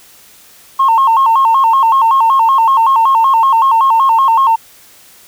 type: tone with vibrato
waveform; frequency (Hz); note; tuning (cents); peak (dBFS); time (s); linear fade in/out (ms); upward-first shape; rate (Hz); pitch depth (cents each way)
sine; 987.8; B5; 0; -5; 0.79-4.56; 10; square; 5.3; 150
effects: tanh soft clip ceiling -3 dBFS + white hiss -42 dBFS RMS until 5.27 s